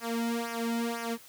sawtooth tone with flanger, 232.3 Hz, A#3, 6 cents flat, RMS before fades -32 dBFS, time 0-1.18 s, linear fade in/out 50 ms, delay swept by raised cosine 0.24 to 1.84 ms, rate 2 Hz, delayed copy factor -1, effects white hiss -53 dBFS RMS until 1.28 s

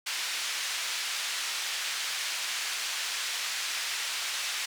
pink band-pass noise, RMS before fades -33 dBFS, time 0.06-4.66 s, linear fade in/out 10 ms, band 2000 to 7000 Hz, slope 12 dB/octave, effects none

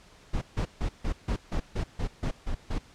brown noise bursts, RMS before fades -28 dBFS, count 11, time 0.33-2.787 s, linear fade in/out 10 ms, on 87 ms, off 150 ms, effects pink hiss -55 dBFS RMS until 2.94 s + low-pass 7000 Hz 12 dB/octave

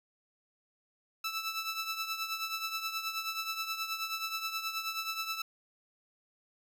15% pulse tone with tremolo, 1318.5 Hz, E6, in tune, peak -25 dBFS, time 1.24-5.42 s, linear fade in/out 5 ms, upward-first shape triangle, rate 9.4 Hz, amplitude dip 70%, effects none

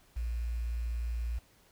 sine tone with quantisation, 58.27 Hz, A#1, in tune, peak -31 dBFS, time 0.16-1.39 s, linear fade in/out 10 ms, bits 9, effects pink hiss -64 dBFS RMS until 1.71 s

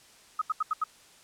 sine tone bursts, 1265 Hz, D#6, 28 cents sharp, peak -24 dBFS, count 5, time 0.39-0.84 s, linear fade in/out 5 ms, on 26 ms, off 80 ms, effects white hiss -56 dBFS RMS until 1.23 s + low-pass 9000 Hz 12 dB/octave

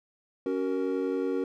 triangle chord, F# major, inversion second, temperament equal with one note detuned, 277.2 / 375.6 / 466.2 Hz, C#4 / F#4 / A#4, 0 / +26 / 0 cents, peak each -29 dBFS, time 0.46-1.44 s, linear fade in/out 2 ms, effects none

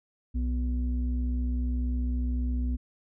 sine tone pair together, 61.89 / 247.3 Hz, B1 / B3, +4 / +3 cents, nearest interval 2 octaves, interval 2399 cents, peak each -25 / -33 dBFS, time 0.34-2.77 s, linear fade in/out 20 ms, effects tanh soft clip ceiling -20 dBFS

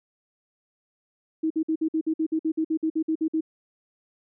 sine tone bursts, 318.2 Hz, D#4, 39 cents sharp, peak -21 dBFS, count 16, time 1.43-3.409 s, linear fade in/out 10 ms, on 74 ms, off 53 ms, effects none

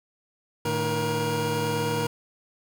25% pulse tone cluster, 111.1 / 152.3 / 473.9 Hz, A2 / D#3 / A#4, +17 / -37 / +28 cents, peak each -27 / -27 / -23 dBFS, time 0.65-2.07 s, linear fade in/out 5 ms, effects none

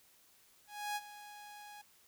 sawtooth tone with ADSR envelope, 830 Hz, G#5, 1 cent flat, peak -31 dBFS, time 0.67-1.82 s, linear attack 290 ms, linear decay 39 ms, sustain -15 dB, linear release 11 ms, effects white hiss -66 dBFS RMS until 2.07 s

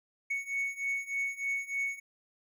triangle beating tone pair, 2217 / 2220.3 Hz, C#7 / C#7, 0 / +2 cents, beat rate 3.3 Hz, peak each -34 / -32 dBFS, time 0.3-2 s, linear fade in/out 10 ms, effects none

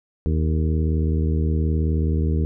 harmonic tone with a mistuned harmonic, 79 Hz, D#2, 27 cents sharp, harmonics 1 / 2 / 3 / 4 / 5 / 6, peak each -19 / -25 / -29 / -31 / -33 / -35 dBFS, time 0.26-2.45 s, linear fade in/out 0 ms, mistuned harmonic 6, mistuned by -51 cents, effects none

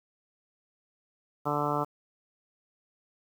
harmonic tone, 146.83 Hz, D3, in tune, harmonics 1 / 2 / 3 / 4 / 5 / 6 / 7 / 8 / 9, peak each -35 / -35 / -35 / -35 / -35 / -35 / -35 / -35 / -35 dBFS, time 1.45-1.85 s, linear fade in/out 20 ms, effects 9-bit

